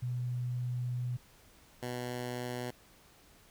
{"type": "tone pair in turn", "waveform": ["sine", "10% pulse"], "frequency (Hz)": [123.47, 123.47], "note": ["B2", "B2"], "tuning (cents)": [0, 0], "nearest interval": "unison", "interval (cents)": 0, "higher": "neither", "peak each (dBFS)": [-32, -28], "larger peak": "second", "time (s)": [[0.02, 1.17], [1.82, 2.71]], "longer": "first", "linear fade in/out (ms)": 10, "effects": ["pink hiss -61 dBFS RMS until 3.5 s"]}